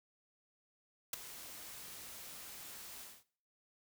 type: noise with ADSR envelope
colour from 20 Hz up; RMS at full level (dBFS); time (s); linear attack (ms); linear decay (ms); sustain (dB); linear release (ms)
white; -34; 1.13-3.24; 6; 9; -16; 230
effects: noise-tail reverb RT60 0.5 s tail -19 dB re dry